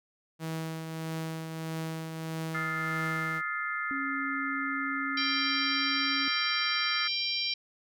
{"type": "tone with tremolo", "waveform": "sawtooth", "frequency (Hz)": 161.1, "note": "E3", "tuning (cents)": -39, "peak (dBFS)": -28, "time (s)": [0.39, 3.42], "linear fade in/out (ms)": 50, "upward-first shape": "triangle", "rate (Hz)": 1.6, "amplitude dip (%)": 45}
{"type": "chord", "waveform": "sine", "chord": "F dominant seventh", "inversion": "third", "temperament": "just", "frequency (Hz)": [1257.2, 1396.9, 1746.1, 2095], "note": ["Eb6", "F6", "A6", "C7"], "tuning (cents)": [18, 0, -14, 2], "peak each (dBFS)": -36, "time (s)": [2.54, 7.08], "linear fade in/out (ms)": 10}
{"type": "tone with pitch glide", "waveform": "sine", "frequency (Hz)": [274, 275.9], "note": ["C#4", "C#4"], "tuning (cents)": [-20, -8], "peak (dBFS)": -35, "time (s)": [3.91, 6.28], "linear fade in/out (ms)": 0, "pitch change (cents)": 12, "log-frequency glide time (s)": [5.17, 5.81]}
{"type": "harmonic tone", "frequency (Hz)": 789, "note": "G5", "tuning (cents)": 11, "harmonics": [3, 4, 5, 6, 7], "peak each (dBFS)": [-35, -35, -35, -35, -35], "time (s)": [5.17, 7.54], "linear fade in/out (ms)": 5}
{"effects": []}